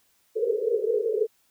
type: band-pass noise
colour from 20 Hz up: pink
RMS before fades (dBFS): -25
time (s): 0.35-1.27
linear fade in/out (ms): 20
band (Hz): 420 to 480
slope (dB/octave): 96
effects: white hiss -66 dBFS RMS until 1.5 s